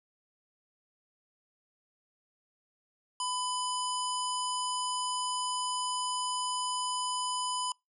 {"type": "harmonic tone", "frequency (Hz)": 1000, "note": "B5", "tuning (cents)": 21, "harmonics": [1, 3, 5, 7, 9, 10], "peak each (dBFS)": [-33, -38, -40, -41, -43, -43], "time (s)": [3.2, 7.72], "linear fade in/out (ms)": 2, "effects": ["noise-tail reverb RT60 0.2 s tail -26 dB re dry"]}